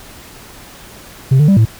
sine tone with pitch steps, 132.6 / 149.7 / 196.5 / 110.9 Hz, C3 / D3 / G3 / A2, +23 / +33 / +4 / +14 cents, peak -3 dBFS, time 1.31-1.654 s, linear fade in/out 10 ms, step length 86 ms, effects tanh soft clip ceiling -5 dBFS + pink hiss -37 dBFS RMS until 1.79 s

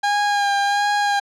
30% pulse tone with vibrato, 812 Hz, G#5, 39 cents flat, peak -14 dBFS, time 0.03-1.2 s, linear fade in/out 10 ms, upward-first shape sine, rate 1.4 Hz, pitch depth 23 cents each way, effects low-pass 6000 Hz 12 dB/octave

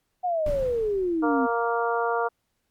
sine exponential sweep, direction down, 740 to 252.3 Hz, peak -22 dBFS, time 0.23-1.47 s, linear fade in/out 20 ms
brown noise with exponential decay, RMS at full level -30 dBFS, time 0.46-1.8 s, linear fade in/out 2 ms, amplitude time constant 290 ms
harmonic tone, 233.4 Hz, A#3, 2 cents sharp, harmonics 2 / 3 / 4 / 5 / 6, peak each -26 / -28 / -29 / -30 / -31 dBFS, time 1.22-2.29 s, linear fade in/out 20 ms
effects pink hiss -75 dBFS RMS until 2.7 s + MP3 96 kbps

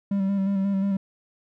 triangle tone with vibrato, 196 Hz, G3, in tune, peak -19 dBFS, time 0.11-0.97 s, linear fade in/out 5 ms, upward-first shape square, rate 5.6 Hz, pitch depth 26 cents each way, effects none

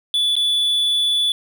triangle tone with dropouts, 3454 Hz, A7, 33 cents flat, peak -14 dBFS, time 0.14-1.32 s, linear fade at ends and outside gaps 1 ms, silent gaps 0.355-0.365 s, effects none

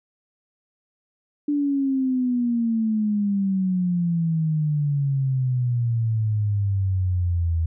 sine exponential sweep, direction down, 294.2 to 81.1 Hz, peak -19 dBFS, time 1.48-7.66 s, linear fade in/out 5 ms, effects none

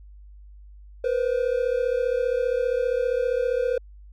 triangle tone pair together, 478.7 / 513.8 Hz, A#4 / C5, +46 / -32 cents, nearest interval minor second, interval 122 cents, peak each -22 dBFS, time 1.04-3.78 s, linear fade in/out 5 ms, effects added 50 Hz sine -43 dBFS peak until 4.12 s

